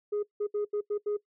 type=tone bursts at uneven times; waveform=sine; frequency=415.3 Hz; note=G#4; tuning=in tune; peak=-25 dBFS; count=6; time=0.12-0.23 / 0.4-0.47 / 0.54-0.65 / 0.73-0.81 / 0.9-0.98 / 1.06-1.17 s; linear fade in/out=10 ms; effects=noise-tail reverb RT60 0.1 s tail -20 dB re dry + tanh soft clip ceiling -25 dBFS